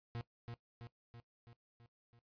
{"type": "tone with echo", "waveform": "40% pulse", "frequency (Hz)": 117.8, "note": "A#2", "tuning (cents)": 19, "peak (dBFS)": -40, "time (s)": [0.15, 0.21], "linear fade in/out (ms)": 0, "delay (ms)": 330, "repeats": 6, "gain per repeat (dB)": -4, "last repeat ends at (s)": 2.19, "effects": ["noise-tail reverb RT60 0.1 s tail -17 dB re dry", "resampled to 11025 Hz"]}